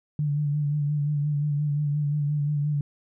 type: tone with vibrato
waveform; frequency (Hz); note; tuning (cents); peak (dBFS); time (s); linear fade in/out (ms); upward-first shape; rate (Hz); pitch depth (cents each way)
sine; 146.83; D3; 0; -22; 0.19-2.81; 2; sine; 5.7; 38
effects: none